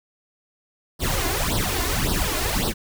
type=noise with flanger; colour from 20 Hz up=pink; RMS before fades=-23 dBFS; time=0.99-2.74 s; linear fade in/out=50 ms; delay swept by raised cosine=0.21 to 2.91 ms; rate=1.8 Hz; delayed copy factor=+0.9; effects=none